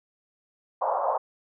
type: band-pass noise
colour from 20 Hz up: pink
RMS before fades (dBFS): -26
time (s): 0.81-1.18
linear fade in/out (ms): 10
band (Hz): 550 to 1100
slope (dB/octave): 48
effects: none